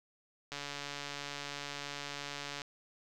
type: click train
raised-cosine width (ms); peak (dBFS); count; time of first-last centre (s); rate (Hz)
0.2; -23; 301; 0.52-2.618; 143
effects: none